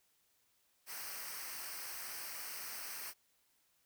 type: noise with comb filter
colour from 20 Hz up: white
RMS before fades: -45 dBFS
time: 0.86-3.14 s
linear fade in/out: 50 ms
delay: 0.28 ms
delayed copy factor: -0.7
effects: white hiss -75 dBFS RMS until 3.85 s